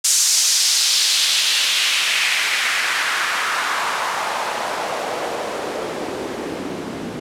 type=noise with band-pass filter sweep; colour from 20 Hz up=white; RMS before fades=-20 dBFS; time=0.04-7.2 s; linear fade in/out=10 ms; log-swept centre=6800 to 230 Hz; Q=1.7; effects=low-pass 12000 Hz 12 dB/octave